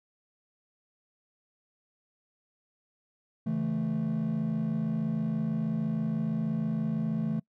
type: chord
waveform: triangle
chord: A major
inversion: first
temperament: equal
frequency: 138.59 / 164.81 / 220 Hz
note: C#3 / E3 / A3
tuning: 0 / 0 / 0 cents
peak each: -33 / -29 / -27 dBFS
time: 3.46-7.4 s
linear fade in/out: 10 ms
effects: noise-tail reverb RT60 0.1 s tail -26 dB re dry + tanh soft clip ceiling -20 dBFS